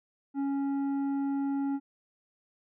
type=tone with tanh clipping; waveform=sine; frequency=277.3 Hz; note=C#4; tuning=1 cent sharp; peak=-29 dBFS; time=0.34-1.8 s; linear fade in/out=50 ms; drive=8 dB; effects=none